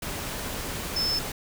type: tone in noise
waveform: sine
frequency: 5260 Hz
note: E8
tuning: 5 cents flat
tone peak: -24 dBFS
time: 0.96-1.19 s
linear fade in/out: 5 ms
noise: pink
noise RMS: -33 dBFS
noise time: 0.02-1.32 s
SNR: +6 dB
effects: none